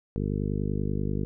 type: harmonic tone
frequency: 50.3 Hz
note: G1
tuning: 45 cents sharp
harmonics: 1 / 2 / 3 / 4 / 5 / 6 / 7 / 8 / 9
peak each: -32 / -32 / -32 / -33 / -36 / -40 / -40 / -39 / -40 dBFS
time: 0.16-1.25 s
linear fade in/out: 0 ms
effects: none